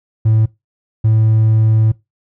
triangle tone pair in turn, 110 / 110 Hz, A2 / A2, 0 / 0 cents, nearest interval unison, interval 0 cents, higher neither, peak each -6 dBFS, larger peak neither, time 0.25-0.46 / 1.04-1.92 s, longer second, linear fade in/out 10 ms, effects noise-tail reverb RT60 0.2 s tail -22 dB re dry + tanh soft clip ceiling -2 dBFS

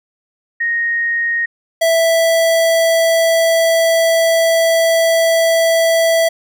sine / square tone pair in turn, 1864.7 / 659.3 Hz, A#6 / E5, 0 / 0 cents, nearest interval octave + tritone, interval 1800 cents, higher first, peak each -14 / -11 dBFS, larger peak second, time 0.6-1.46 / 1.81-6.29 s, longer second, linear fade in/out 10 ms, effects none

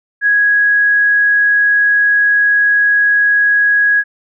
sine tone, 1661.2 Hz, G#6, in tune, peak -8 dBFS, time 0.21-4.04 s, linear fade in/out 50 ms, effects none

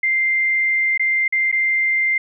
sine tone with dropouts, 2093 Hz, C7, in tune, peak -15 dBFS, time 0.03-2.18 s, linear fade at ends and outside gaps 5 ms, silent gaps 0.977-0.995 / 1.28-1.324 / 1.516-1.525 s, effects none

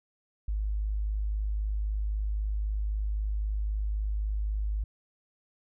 sine tone, 51.91 Hz, G#1, in tune, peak -27 dBFS, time 0.48-4.84 s, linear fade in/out 5 ms, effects none

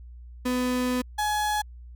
35% pulse tone pair in turn, 250.5 / 842.6 Hz, B3 / G#5, +25 / +25 cents, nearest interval octave + major sixth, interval 2100 cents, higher second, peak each -22 dBFS, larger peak neither, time 0.45-1.02 / 1.18-1.62 s, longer first, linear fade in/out 10 ms, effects added 60 Hz sine -41 dBFS peak until 1.95 s

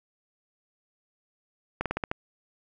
slowing click train, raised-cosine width 0.5 ms, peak -13 dBFS, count 6, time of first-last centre 1.81-2.115 s, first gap 47 ms, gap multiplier 1.13, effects none

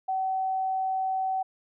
sine tone, 760 Hz, F#5, 46 cents sharp, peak -25 dBFS, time 0.08-1.43 s, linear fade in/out 10 ms, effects none

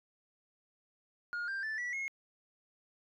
sine tone with pitch steps, 1427 / 1583.4 / 1756.8 / 1949.3 / 2163 Hz, F6 / G6 / A6 / B6 / C#7, +37 / +17 / -3 / -23 / -43 cents, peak -32 dBFS, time 1.33-2.08 s, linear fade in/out 0 ms, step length 150 ms, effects tanh soft clip ceiling -34 dBFS

